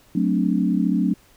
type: chord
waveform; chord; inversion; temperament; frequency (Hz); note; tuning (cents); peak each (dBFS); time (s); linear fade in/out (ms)
sine; D dominant seventh; first; equal; 185 / 220 / 261.6 / 293.7; F#3 / A3 / C4 / D4; 0 / 0 / 0 / 0; -21 / -23 / -24 / -24; 0.15-1.14; 5
effects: pink hiss -55 dBFS RMS until 1.36 s